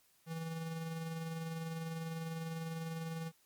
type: tone with tremolo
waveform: square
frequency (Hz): 163.3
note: E3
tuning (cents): -16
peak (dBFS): -38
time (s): 0.26-3.32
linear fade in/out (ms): 50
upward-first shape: sine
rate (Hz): 20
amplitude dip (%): 35
effects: white hiss -70 dBFS RMS until 3.45 s + MP3 96 kbps